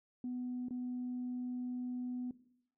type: tone with dropouts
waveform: sine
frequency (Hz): 248.6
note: B3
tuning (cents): +12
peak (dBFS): -36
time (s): 0.24-2.31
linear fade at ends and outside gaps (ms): 2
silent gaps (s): 0.685-0.707
effects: noise-tail reverb RT60 0.7 s tail -17 dB re dry + tanh soft clip ceiling -33 dBFS